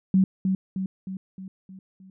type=tone with echo; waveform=sine; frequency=189.6 Hz; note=F#3; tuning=43 cents sharp; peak=-15 dBFS; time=0.14-0.24 s; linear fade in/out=2 ms; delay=310 ms; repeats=6; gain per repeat=-5 dB; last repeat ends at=2.1 s; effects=none